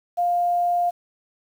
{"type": "tone with quantisation", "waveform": "sine", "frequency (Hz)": 702, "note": "F5", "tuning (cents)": 9, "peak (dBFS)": -18, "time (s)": [0.17, 0.91], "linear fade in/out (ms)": 20, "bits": 8, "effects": []}